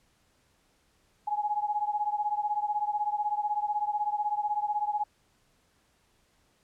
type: beating tone pair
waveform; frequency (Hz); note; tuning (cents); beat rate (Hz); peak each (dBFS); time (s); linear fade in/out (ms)
sine; 830.6 / 846.6; G#5 / G#5; 0 / +33; 16; -29 / -31; 1.27-5.04; 10
effects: pink hiss -68 dBFS RMS until 6.63 s + low-pass 11000 Hz 12 dB/octave